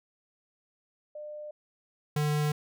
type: tone pair in turn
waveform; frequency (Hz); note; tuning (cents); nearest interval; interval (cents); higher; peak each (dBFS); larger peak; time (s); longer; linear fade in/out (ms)
sine / square; 600 / 149.44; D5 / D3; +37 / +30; 2 octaves; 2407; first; -38 / -26; second; 1.15-1.51 / 2.16-2.52; neither; 5
effects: none